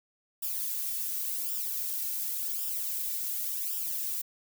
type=noise with flanger; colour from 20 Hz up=violet; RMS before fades=-33 dBFS; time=0.42-4.22 s; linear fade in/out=10 ms; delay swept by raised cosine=0.47 to 2.47 ms; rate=0.9 Hz; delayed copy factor=-0.8; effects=none